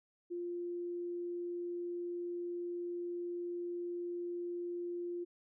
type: tone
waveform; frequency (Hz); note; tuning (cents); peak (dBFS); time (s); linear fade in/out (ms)
sine; 349.2; F4; 0; -37; 0.3-5.25; 20
effects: none